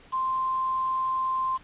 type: tone with quantisation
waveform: sine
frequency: 1045 Hz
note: C6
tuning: 2 cents flat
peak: -24 dBFS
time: 0.12-1.58 s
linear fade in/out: 20 ms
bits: 7
effects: pink hiss -53 dBFS RMS until 1.63 s + resampled to 8000 Hz